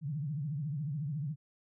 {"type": "tone with vibrato", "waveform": "sine", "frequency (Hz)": 146.83, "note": "D3", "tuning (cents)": 0, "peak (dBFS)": -33, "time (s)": [0.01, 1.36], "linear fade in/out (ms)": 50, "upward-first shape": "triangle", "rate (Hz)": 14, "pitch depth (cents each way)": 220, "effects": []}